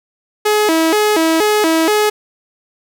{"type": "tone with vibrato", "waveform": "sawtooth", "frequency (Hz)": 370, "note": "F#4", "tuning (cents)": 0, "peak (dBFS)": -7, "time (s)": [0.45, 2.1], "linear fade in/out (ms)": 10, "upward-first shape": "square", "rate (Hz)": 2.1, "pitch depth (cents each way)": 230, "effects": []}